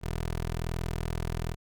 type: tone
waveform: 15% pulse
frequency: 41.16 Hz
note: E1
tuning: 2 cents flat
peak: -24 dBFS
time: 0.01-1.56 s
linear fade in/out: 50 ms
effects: none